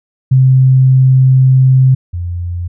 sine tone pair in turn, 130.81 / 87.31 Hz, C3 / F2, 0 / 0 cents, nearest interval perfect fifth, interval 700 cents, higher first, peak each -4 / -16 dBFS, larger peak first, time 0.31-1.95 / 2.13-2.68 s, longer first, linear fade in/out 10 ms, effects none

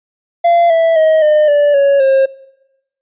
triangle tone with pitch steps, 686 / 658.4 / 632 / 606.6 / 582.2 / 558.8 / 536.4 Hz, F5 / E5 / D#5 / D#5 / D5 / C#5 / C5, -31 / -2 / +27 / -44 / -15 / +14 / +43 cents, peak -5 dBFS, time 0.44-2.26 s, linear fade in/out 10 ms, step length 260 ms, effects noise-tail reverb RT60 0.9 s tail -22 dB re dry + resampled to 8000 Hz

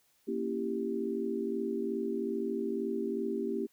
sine chord, A# diminished seventh, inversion none, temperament equal with one note detuned, 233.1 / 276.2 / 329.6 / 392 Hz, A#3 / C#4 / E4 / G4, 0 / -6 / 0 / 0 cents, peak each -36 / -39 / -38 / -34 dBFS, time 0.27-3.67 s, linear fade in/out 20 ms, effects white hiss -70 dBFS RMS until 3.72 s

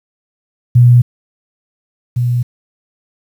sine tone pair in turn, 122 / 122 Hz, B2 / B2, -21 / -21 cents, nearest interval unison, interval 0 cents, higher neither, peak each -3 / -11 dBFS, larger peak first, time 0.75-1.02 / 2.16-2.43 s, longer neither, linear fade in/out 10 ms, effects 7-bit

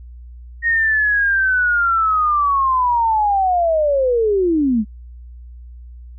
sine linear sweep, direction down, 1872 to 200.8 Hz, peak -13 dBFS, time 0.62-4.85 s, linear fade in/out 50 ms, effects added 60 Hz sine -34 dBFS peak until 6.18 s

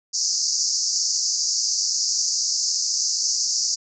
pink band-pass noise, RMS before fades -23 dBFS, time 0.13-3.76 s, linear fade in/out 20 ms, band 4700 to 6900 Hz, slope 96 dB/octave, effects none

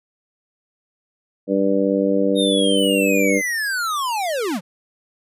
harmonic tone, 98 Hz, G2, in tune, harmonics 2 / 3 / 4 / 5 / 6, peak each -22 / -20 / -26 / -20 / -24 dBFS, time 1.47-3.42 s, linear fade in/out 50 ms
square linear sweep, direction down, 3729 to 155.56 Hz, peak -21 dBFS, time 2.35-4.61 s, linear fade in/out 50 ms
effects resampled to 32000 Hz

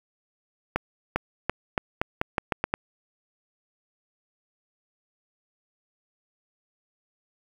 accelerating click train, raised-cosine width 0.5 ms, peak -8 dBFS, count 10, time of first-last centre 0.76-2.739 s, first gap 400 ms, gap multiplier 0.84, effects 7-bit

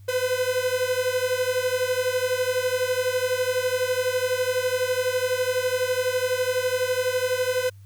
45% pulse beating tone pair, 500 / 512 Hz, B4 / C5, +21 / -38 cents, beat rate 12 Hz, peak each -25 dBFS, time 0.08-7.7 s, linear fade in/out 10 ms, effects added 99 Hz sine -43 dBFS peak until 7.85 s + white hiss -64 dBFS RMS until 7.85 s

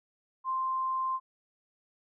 sine tone, 1046.5 Hz, C6, in tune, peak -28 dBFS, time 0.44-1.2 s, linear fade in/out 50 ms, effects none

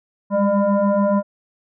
sine tone with frequency modulation, 197.5 Hz, G3, 13 cents sharp, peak -14 dBFS, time 0.3-1.23 s, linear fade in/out 50 ms, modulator 402 Hz, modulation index 1.7, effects none

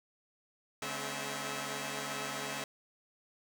5% pulse tone cluster, 141.3 / 214.1 / 260.3 / 650 Hz, C#3 / A3 / C4 / E5, +34 / -47 / -9 / -24 cents, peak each -31 dBFS, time 0.82-2.64 s, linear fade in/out 2 ms, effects none

